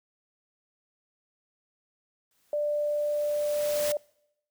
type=noise with exponential growth; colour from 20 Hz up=white; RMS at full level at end=-32 dBFS; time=2.31-3.92 s; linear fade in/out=2 ms; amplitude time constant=350 ms
type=tone; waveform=sine; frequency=591 Hz; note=D5; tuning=11 cents sharp; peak=-25 dBFS; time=2.53-3.97 s; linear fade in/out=2 ms
effects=noise-tail reverb RT60 0.8 s tail -25 dB re dry